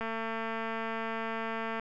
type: click train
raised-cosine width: 0.5 ms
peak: -21 dBFS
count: 403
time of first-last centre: 0.01-1.797 s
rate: 225 Hz
effects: none